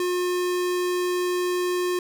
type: tone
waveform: square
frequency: 358.8 Hz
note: F4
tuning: 47 cents sharp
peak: -23 dBFS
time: 0-1.99 s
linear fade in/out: 2 ms
effects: none